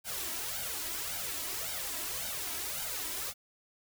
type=noise with flanger; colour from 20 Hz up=white; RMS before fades=-37 dBFS; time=0.04-3.34 s; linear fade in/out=50 ms; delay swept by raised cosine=1.3 to 3.1 ms; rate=1.8 Hz; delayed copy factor=+0.8; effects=none